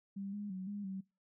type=tone with pitch steps; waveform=sine; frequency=197.2 / 205.9 / 187.1 / 204.2 / 191.5 Hz; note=G3 / G#3 / F#3 / G#3 / G3; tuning=+11 / -15 / +20 / -29 / -40 cents; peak=-39 dBFS; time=0.16-1.01 s; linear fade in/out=10 ms; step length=170 ms; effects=noise-tail reverb RT60 0.3 s tail -25 dB re dry